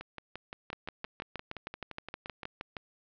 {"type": "two click trains", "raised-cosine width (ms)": 0.3, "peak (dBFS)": [-24, -21], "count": [15, 14], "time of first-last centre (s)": [[0.01, 2.432], [0.73, 2.768]], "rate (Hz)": [5.78, 6.38], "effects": ["low-pass 4000 Hz 12 dB/octave"]}